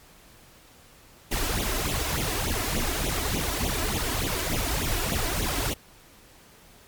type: noise with flanger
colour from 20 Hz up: pink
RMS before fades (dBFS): -27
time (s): 1.31-5.74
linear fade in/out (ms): 10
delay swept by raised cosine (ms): 0.29 to 3.09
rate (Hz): 3.4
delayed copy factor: +0.9
effects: pink hiss -53 dBFS RMS until 6.87 s + MP3 96 kbps